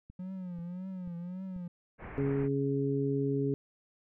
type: click train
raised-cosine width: 5 ms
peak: -37 dBFS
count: 5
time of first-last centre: 0.1-2.051 s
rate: 2.05 Hz
type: tone with vibrato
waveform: triangle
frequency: 180.2 Hz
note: F#3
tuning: 45 cents flat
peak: -35 dBFS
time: 0.19-1.68 s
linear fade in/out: 5 ms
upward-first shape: triangle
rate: 1.8 Hz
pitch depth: 110 cents each way
type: low-pass noise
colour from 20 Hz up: pink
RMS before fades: -44 dBFS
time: 1.98-2.49 s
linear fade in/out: 50 ms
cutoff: 2300 Hz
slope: 48 dB/octave
type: harmonic tone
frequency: 138.59 Hz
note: C#3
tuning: in tune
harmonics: 1 / 2 / 3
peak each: -32 / -32 / -32 dBFS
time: 2.18-3.54 s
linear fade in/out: 0 ms
effects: none